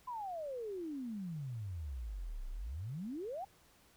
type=exponential two-way sweep; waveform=sine; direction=down then up; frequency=1032 to 30 to 818 Hz; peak=-39 dBFS; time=0.07-3.45 s; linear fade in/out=10 ms; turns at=2.48 s; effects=pink hiss -66 dBFS RMS until 3.96 s